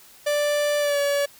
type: tone with pitch glide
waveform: 45% pulse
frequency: 587.3 to 569.3 Hz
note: D5 to C#5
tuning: 0 to +46 cents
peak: -20 dBFS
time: 0.26-1.26 s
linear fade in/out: 10 ms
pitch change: -54 cents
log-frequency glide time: 0.79-0.99 s
effects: white hiss -50 dBFS RMS until 1.39 s